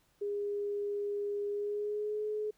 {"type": "tone with pitch glide", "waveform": "sine", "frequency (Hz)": [408.4, 425], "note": ["G#4", "G#4"], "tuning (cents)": [-29, 40], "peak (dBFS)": -32, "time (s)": [0.21, 2.51], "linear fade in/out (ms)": 10, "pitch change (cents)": 69, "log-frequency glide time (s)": [1.49, 2.24], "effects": ["pink hiss -71 dBFS RMS until 2.57 s"]}